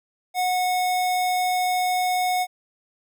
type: tone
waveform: square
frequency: 731 Hz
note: F#5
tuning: 21 cents flat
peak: -21 dBFS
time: 0.34-2.47 s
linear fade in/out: 50 ms
effects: none